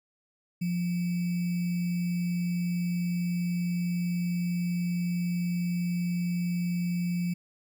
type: tone with sample-and-hold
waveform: sine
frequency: 175.4 Hz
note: F3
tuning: 8 cents sharp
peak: -26 dBFS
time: 0.61-7.34 s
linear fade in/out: 10 ms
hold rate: 2450 Hz
effects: none